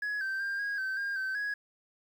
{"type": "tone with pitch steps", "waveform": "sine", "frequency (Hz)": [1680, 1559, 1595, 1640, 1544, 1611, 1543, 1665], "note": ["G#6", "G6", "G6", "G#6", "G6", "G6", "G6", "G#6"], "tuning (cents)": [19, -10, 30, -22, -27, 47, -28, 4], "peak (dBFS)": -28, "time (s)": [0.02, 1.54], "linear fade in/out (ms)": 5, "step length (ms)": 190, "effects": ["tanh soft clip ceiling -30 dBFS", "10-bit"]}